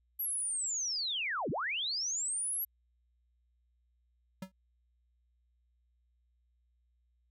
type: linear two-way sweep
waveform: sine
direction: down then up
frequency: 11840 to 112.8 to 11840 Hz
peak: -32 dBFS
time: 0.19-2.65 s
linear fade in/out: 10 ms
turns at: 1.5 s
type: tone with exponential decay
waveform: square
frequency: 188.7 Hz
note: F#3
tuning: 34 cents sharp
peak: -36 dBFS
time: 4.42-4.52 s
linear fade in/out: 5 ms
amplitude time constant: 20 ms
effects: added 60 Hz sine -70 dBFS peak until 7.3 s